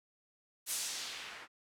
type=noise with low-pass filter sweep; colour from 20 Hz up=blue; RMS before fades=-41 dBFS; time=0.66-1.48 s; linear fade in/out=50 ms; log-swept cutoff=11000 to 1500 Hz; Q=1.1; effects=none